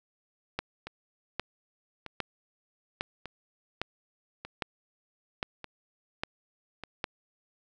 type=two click trains; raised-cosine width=0.3 ms; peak=-14 / -23 dBFS; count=9 / 6; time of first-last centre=0.59-7.042 / 0.87-6.837 s; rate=1.24 / 0.838 Hz; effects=none